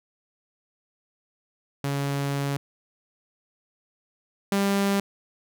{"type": "tone pair in turn", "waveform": "sawtooth", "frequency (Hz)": [140.4, 198.56], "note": ["C#3", "G3"], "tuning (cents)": [22, 22], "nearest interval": "tritone", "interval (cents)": 600, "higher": "second", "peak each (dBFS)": [-21, -17], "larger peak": "second", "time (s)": [[1.84, 2.57], [4.52, 5]], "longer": "first", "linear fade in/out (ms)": 2, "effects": []}